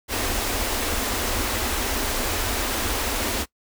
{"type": "band-stop noise", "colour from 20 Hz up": "pink", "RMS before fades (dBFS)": -25, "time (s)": [0.08, 3.46], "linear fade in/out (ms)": 50, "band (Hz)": [100, 210], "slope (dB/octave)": 96, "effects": ["noise-tail reverb RT60 0.1 s tail -21 dB re dry"]}